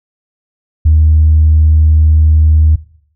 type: tone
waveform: sine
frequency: 77.78 Hz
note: D#2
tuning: in tune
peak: -3 dBFS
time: 0.85-2.76 s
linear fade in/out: 10 ms
effects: noise-tail reverb RT60 0.6 s tail -19 dB re dry + tanh soft clip ceiling 0 dBFS